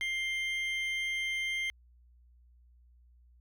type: tone pair together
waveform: triangle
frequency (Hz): 2100 / 3149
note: C7 / G7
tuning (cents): +6 / +7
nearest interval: perfect fifth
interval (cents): 701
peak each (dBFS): -30 / -37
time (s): 0.01-1.7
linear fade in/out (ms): 0
effects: added 60 Hz sine -58 dBFS peak until 3.4 s